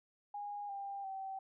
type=tone with pitch steps; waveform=sine; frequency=820 / 795.3 / 771.3 Hz; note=G#5 / G5 / G5; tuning=-22 / +25 / -28 cents; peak=-40 dBFS; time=0.34-1.39 s; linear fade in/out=5 ms; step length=350 ms; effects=none